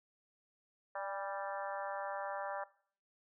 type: harmonic tone with a mistuned harmonic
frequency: 196 Hz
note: G3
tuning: in tune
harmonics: 3 / 4 / 5 / 6 / 7 / 8 / 9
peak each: -42 / -44 / -46 / -48 / -49 / -50 / -51 dBFS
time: 0.95-2.64 s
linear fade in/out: 5 ms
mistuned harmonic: 4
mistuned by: +34 cents
effects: noise-tail reverb RT60 0.5 s tail -19 dB re dry